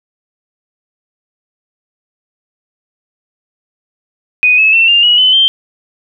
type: tone with pitch steps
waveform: sine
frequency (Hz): 2489 / 2589 / 2692 / 2800 / 2912 / 3029 / 3150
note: D#7 / E7 / E7 / F7 / F#7 / F#7 / G7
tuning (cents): 0 / -32 / +36 / +4 / -28 / +40 / +8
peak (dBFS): -5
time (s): 4.43-5.48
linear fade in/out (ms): 0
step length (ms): 150
effects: none